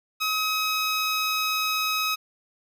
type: tone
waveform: 15% pulse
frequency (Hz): 1271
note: D#6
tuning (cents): +36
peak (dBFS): -17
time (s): 0.2-2.16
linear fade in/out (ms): 20
effects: none